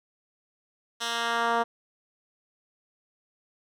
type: tone with band-pass filter sweep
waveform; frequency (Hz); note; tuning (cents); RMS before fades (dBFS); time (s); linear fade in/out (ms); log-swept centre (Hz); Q
10% pulse; 233; A#3; -1; -27; 1-1.64; 20; 4400 to 780; 0.86
effects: none